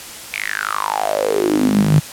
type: tone with high-pass filter sweep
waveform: sawtooth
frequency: 51.8 Hz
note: G#1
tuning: 4 cents flat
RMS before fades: -17 dBFS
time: 0.33-2 s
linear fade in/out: 10 ms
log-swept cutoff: 2400 to 140 Hz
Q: 9.3
effects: white hiss -33 dBFS RMS until 2.12 s + low-pass 12000 Hz 12 dB/octave